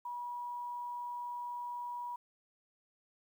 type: tone with quantisation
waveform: sine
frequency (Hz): 968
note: B5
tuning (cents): -35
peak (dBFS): -38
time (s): 0.05-2.16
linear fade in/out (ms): 5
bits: 11
effects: none